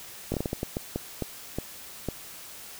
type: slowing click train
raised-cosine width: 2 ms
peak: -15 dBFS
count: 12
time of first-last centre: 0.32-2.087 s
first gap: 20 ms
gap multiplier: 1.38
effects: white hiss -44 dBFS RMS until 2.79 s